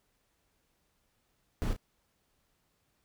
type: noise with echo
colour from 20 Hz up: brown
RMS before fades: -31 dBFS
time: 1.62-1.73 s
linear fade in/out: 0 ms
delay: 34 ms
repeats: 1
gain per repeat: -9 dB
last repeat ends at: 1.764 s
effects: pink hiss -75 dBFS RMS until 3.04 s